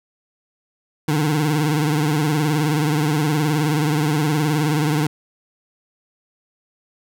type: tone with vibrato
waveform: 25% pulse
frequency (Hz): 151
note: D3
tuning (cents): +48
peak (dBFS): -13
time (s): 1.08-5.07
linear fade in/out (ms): 5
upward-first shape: triangle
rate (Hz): 19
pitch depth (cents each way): 110
effects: none